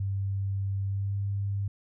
sine tone with pitch glide, 98 to 99.66 Hz, G2 to G2, 0 to +29 cents, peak -27 dBFS, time 0-1.68 s, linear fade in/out 5 ms, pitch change +29 cents, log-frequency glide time 0.86-1.15 s, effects none

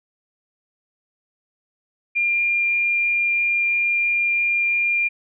sine tone, 2399 Hz, D7, 36 cents sharp, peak -17 dBFS, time 2.15-5.09 s, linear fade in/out 20 ms, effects none

